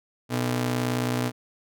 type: ring-modulated tone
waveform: sawtooth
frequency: 185 Hz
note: F#3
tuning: in tune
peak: -17 dBFS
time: 0.29-1.32 s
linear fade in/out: 50 ms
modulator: 63.1 Hz
effects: none